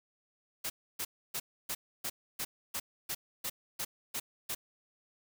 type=noise bursts; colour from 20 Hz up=white; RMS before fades=-36 dBFS; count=12; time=0.64-4.55 s; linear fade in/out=10 ms; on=60 ms; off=290 ms; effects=none